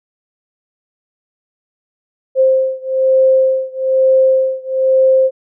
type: beating tone pair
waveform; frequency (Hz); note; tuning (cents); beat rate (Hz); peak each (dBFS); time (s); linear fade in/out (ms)
sine; 525 / 526.1; C5 / C5; +6 / +9; 1.1; -12 / -13; 2.35-5.31; 50
effects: none